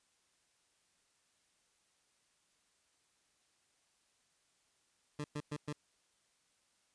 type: tone bursts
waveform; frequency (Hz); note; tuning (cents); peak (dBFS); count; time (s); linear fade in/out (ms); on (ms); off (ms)
20% pulse; 148.1; D3; +15; -33; 4; 5.19-5.728; 5; 52; 110
effects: white hiss -75 dBFS RMS until 6.94 s + resampled to 22050 Hz